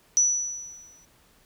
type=tone with exponential decay; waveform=sine; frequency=5920 Hz; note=F#8; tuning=in tune; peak=-15 dBFS; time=0.17-1.05 s; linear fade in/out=0 ms; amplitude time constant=190 ms; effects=pink hiss -60 dBFS RMS until 1.45 s